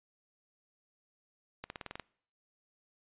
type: accelerating click train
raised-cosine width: 0.3 ms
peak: -24 dBFS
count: 8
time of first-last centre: 1.64-1.997 s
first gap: 61 ms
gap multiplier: 0.94
effects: noise-tail reverb RT60 0.6 s tail -24 dB re dry + resampled to 8000 Hz